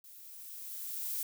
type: noise with level ramp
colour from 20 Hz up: violet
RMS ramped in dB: -54 to -35 dBFS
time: 0.04-1.23 s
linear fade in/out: 2 ms
effects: none